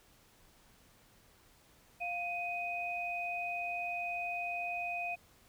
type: tone pair together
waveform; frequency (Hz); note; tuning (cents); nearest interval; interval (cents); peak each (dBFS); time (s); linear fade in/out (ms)
sine; 701.1 / 2500; F5 / D#7; +7 / +8; octave + minor seventh; 2201; -38 / -37; 2-5.16; 20
effects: pink hiss -64 dBFS RMS until 5.48 s